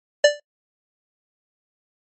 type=tone with exponential decay; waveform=square; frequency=587.3 Hz; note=D5; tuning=in tune; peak=-7 dBFS; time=0.24-0.4 s; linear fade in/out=5 ms; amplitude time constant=34 ms; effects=noise-tail reverb RT60 0.1 s tail -23 dB re dry + MP3 32 kbps